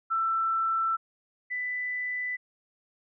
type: tone pair in turn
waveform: sine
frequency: 1334 / 1991.3 Hz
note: E6 / B6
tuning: +20 / +14 cents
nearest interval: perfect fifth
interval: 694 cents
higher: second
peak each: -24 / -29 dBFS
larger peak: first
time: 0.1-0.97 / 1.5-2.37 s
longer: neither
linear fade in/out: 20 ms
effects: none